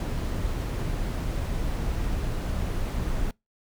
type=noise; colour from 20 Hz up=brown; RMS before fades=-28 dBFS; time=0-3.31 s; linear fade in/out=2 ms; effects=noise-tail reverb RT60 0.2 s tail -25 dB re dry